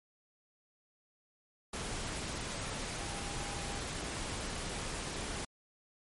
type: tone in noise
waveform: sine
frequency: 806 Hz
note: G5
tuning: 48 cents sharp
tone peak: -48 dBFS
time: 2.98-3.79 s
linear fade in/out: 5 ms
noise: pink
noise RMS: -39 dBFS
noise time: 1.73-5.45 s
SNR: -12 dB
effects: MP3 48 kbps